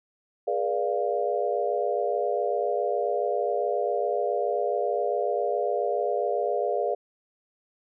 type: chord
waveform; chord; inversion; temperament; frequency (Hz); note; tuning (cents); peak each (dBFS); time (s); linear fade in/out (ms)
sine; G# diminished seventh; none; equal with one note detuned; 415.3 / 482.6 / 587.3 / 698.5; G#4 / B4 / D5 / F5; 0 / -40 / 0 / 0; -29; 0.47-6.95; 10
effects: none